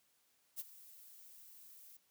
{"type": "noise with ADSR envelope", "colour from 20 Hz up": "violet", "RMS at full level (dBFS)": -41, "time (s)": [0.56, 1.97], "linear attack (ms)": 39, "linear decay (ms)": 26, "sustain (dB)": -17, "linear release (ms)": 4, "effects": ["white hiss -75 dBFS RMS until 2.1 s", "high-pass 80 Hz 12 dB/octave"]}